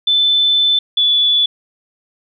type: tone pair in turn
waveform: sine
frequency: 3520 / 3448 Hz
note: A7 / A7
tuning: 0 / -36 cents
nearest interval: unison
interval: 36 cents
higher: first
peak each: -10 dBFS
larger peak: neither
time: 0.07-0.79 / 0.97-1.46 s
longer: first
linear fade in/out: 5 ms
effects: none